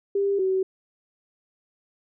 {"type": "tone pair in turn", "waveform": "sine", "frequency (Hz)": [398.1, 378.6], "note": ["G4", "F#4"], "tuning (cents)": [27, 40], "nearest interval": "minor second", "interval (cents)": 87, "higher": "first", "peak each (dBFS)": [-20, -20], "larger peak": "neither", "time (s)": [[0.15, 0.39], [0.39, 0.63]], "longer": "neither", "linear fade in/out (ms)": 5, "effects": []}